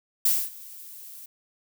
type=noise with ADSR envelope; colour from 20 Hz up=violet; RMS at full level=-20 dBFS; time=0.25-1.26 s; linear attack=6 ms; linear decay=240 ms; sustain=-23 dB; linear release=6 ms; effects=none